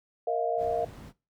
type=chord; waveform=sine; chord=Bb suspended fourth; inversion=none; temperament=equal with one note detuned; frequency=466.2 / 635.3 / 698.5 Hz; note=Bb4 / Eb5 / F5; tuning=0 / +36 / 0 cents; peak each=-30 / -31 / -29 dBFS; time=0.27-0.85 s; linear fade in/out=5 ms
type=noise; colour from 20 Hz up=brown; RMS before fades=-39 dBFS; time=0.57-1.13 s; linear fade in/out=50 ms
effects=noise-tail reverb RT60 0.3 s tail -21 dB re dry + high-pass 80 Hz 12 dB/octave